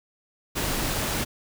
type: noise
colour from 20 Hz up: pink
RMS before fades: -27 dBFS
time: 0.55-1.25 s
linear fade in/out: 20 ms
effects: none